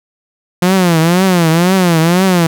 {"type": "tone with vibrato", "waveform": "sawtooth", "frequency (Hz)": 174.9, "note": "F3", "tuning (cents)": 3, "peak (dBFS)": -4, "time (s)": [0.62, 2.47], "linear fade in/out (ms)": 5, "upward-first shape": "triangle", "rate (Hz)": 2, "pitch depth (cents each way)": 180, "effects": []}